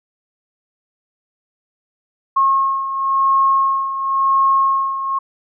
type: beating tone pair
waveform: sine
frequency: 1083 / 1083.95 Hz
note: C#6 / C#6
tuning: -41 / -39 cents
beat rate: 0.95 Hz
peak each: -14 / -20 dBFS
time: 2.36-5.19 s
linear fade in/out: 10 ms
effects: none